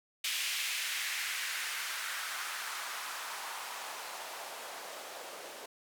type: noise with band-pass filter sweep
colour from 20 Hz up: blue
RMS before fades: -39 dBFS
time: 0.24-5.66 s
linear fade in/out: 5 ms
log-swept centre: 2600 to 500 Hz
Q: 1.7
effects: none